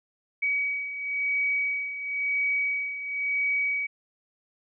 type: beating tone pair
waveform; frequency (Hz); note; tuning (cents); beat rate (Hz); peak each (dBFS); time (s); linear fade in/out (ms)
sine; 2266 / 2266.97; C#7 / C#7; +37 / +38; 0.97; -32 / -26; 0.42-3.87; 10
effects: none